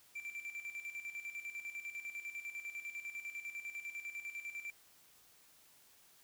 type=tone with tremolo; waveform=triangle; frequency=2349 Hz; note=D7; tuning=in tune; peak=-39 dBFS; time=0.15-4.71 s; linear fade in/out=10 ms; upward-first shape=square; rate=10 Hz; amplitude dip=65%; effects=white hiss -65 dBFS RMS until 6.23 s